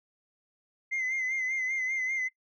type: tone with vibrato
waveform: sine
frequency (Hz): 2068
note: C7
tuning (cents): -21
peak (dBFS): -26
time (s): 0.91-2.29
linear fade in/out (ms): 20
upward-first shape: sine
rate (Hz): 5.1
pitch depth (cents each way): 49
effects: noise-tail reverb RT60 0.1 s tail -23 dB re dry + tanh soft clip ceiling -26 dBFS